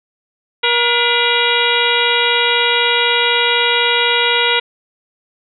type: harmonic tone with a mistuned harmonic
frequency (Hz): 476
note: A#4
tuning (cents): +36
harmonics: 1 / 2 / 3 / 4 / 5 / 6 / 7 / 8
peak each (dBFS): -20 / -20 / -20 / -20 / -20 / -20 / -20 / -20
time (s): 0.63-4.6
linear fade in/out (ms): 10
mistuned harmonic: 4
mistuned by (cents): +99
effects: none